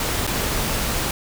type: noise with dropouts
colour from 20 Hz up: pink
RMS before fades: -23 dBFS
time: 0-1.11 s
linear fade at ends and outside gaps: 2 ms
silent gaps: 0.268-0.274 s
effects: none